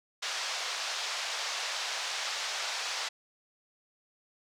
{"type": "band-pass noise", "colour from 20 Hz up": "white", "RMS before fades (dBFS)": -35, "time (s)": [0.22, 3.09], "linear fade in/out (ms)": 10, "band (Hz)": [590, 5800], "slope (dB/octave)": 24, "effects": []}